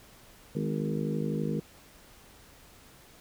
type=harmonic tone with a mistuned harmonic; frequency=51.91 Hz; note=G#1; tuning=in tune; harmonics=3 / 4 / 5 / 6 / 7 / 8 / 9; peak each=-32 / -33 / -38 / -39 / -40 / -40 / -38 dBFS; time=0.55-1.6 s; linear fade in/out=5 ms; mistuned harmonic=5; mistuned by=-30 cents; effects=pink hiss -55 dBFS RMS until 3.2 s